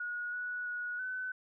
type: tone with pitch steps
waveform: sine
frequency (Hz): 1450 / 1470 / 1458 / 1510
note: F#6 / F#6 / F#6 / F#6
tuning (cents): -35 / -12 / -26 / +35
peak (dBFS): -35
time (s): 0-1.32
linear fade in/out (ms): 5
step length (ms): 330
effects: none